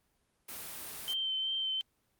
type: noise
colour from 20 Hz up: white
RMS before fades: -43 dBFS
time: 0.48-1.14 s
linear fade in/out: 10 ms
type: tone with vibrato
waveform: sine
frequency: 3107 Hz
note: G7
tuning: 16 cents flat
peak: -31 dBFS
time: 1.08-1.81 s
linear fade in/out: 0 ms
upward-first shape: sine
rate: 2.7 Hz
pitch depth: 17 cents each way
effects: pink hiss -75 dBFS RMS until 2.19 s + Opus 32 kbps